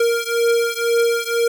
square beating tone pair, 466.2 / 468.2 Hz, A#4 / A#4, 0 / +8 cents, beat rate 2 Hz, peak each -19 / -20 dBFS, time 0-1.48 s, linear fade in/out 5 ms, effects none

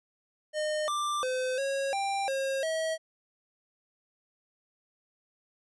square tone with pitch steps, 611 / 1182 / 512 / 548 / 790 / 539 / 642 Hz, D#5 / D6 / C5 / C#5 / G5 / C#5 / E5, -32 / +11 / -38 / -20 / +13 / -49 / -46 cents, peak -29 dBFS, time 0.53-2.98 s, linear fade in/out 50 ms, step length 350 ms, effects resampled to 24000 Hz

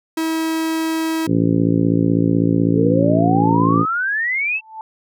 45% pulse tone, 322.3 Hz, E4, 39 cents flat, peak -18 dBFS, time 0.17-1.27 s, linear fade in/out 5 ms
harmonic tone, 56 Hz, A1, 31 cents sharp, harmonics 2 / 3 / 4 / 5 / 6 / 7 / 8 / 9, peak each -21 / -18 / -24 / -17 / -23 / -26 / -31 / -29 dBFS, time 1.26-3.86 s, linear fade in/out 50 ms
sine exponential sweep, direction up, 415.3 to 2709 Hz, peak -17 dBFS, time 2.73-4.61 s, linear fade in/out 50 ms
sine tone with exponential growth, 880 Hz, A5, in tune, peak -25 dBFS, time 4.48-4.81 s, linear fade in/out 1 ms, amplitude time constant 70 ms
effects none

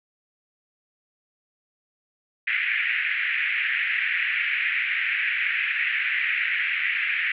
white band-pass noise, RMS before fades -25 dBFS, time 2.47-7.32 s, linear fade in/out 5 ms, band 1700 to 2500 Hz, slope 48 dB/octave, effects none

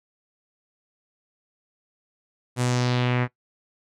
sawtooth tone with low-pass filter sweep, 123.8 Hz, B2, 5 cents sharp, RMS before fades -23 dBFS, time 2.56-3.28 s, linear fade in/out 50 ms, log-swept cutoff 10000 to 1800 Hz, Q 2.1, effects noise-tail reverb RT60 0.1 s tail -18 dB re dry

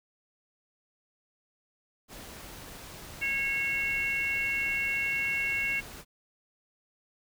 pink noise, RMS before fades -45 dBFS, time 2.08-6.05 s, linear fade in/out 50 ms
harmonic tone, 548 Hz, C#5, 20 cents flat, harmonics 3 / 4 / 5, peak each -37 / -29 / -32 dBFS, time 3.21-5.81 s, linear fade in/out 20 ms
effects none

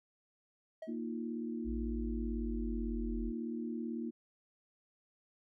triangle tone with exponential decay, 639 Hz, D#5, 46 cents sharp, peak -37 dBFS, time 0.82-1 s, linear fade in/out 5 ms, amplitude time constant 37 ms
sine chord, Bb suspended fourth, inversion none, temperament equal, 233.1 / 311.1 / 349.2 Hz, Bb3 / Eb4 / F4, 0 / 0 / 0 cents, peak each -38 / -43 / -44 dBFS, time 0.87-4.11 s, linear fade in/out 20 ms
sine linear sweep, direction down, 58 to 44.58 Hz, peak -37 dBFS, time 1.64-3.33 s, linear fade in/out 50 ms
effects none

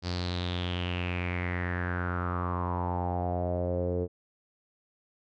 sawtooth tone with low-pass filter sweep, 88.9 Hz, F2, 31 cents sharp, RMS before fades -31 dBFS, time 0.02-4.08 s, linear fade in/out 50 ms, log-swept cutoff 4800 to 450 Hz, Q 6.2, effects none

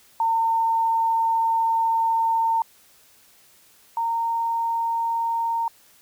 sine tone pair in turn, 908 / 920.7 Hz, A#5 / A#5, -46 / -22 cents, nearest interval unison, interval 24 cents, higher second, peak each -18 / -21 dBFS, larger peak first, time 0.2-2.62 / 3.97-5.68 s, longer first, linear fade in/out 2 ms, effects white hiss -55 dBFS RMS until 6.01 s

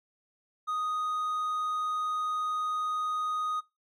triangle tone, 1244.5 Hz, D#6, in tune, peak -27 dBFS, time 0.67-3.61 s, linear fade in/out 20 ms, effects noise-tail reverb RT60 0.2 s tail -19 dB re dry + AAC 64 kbps

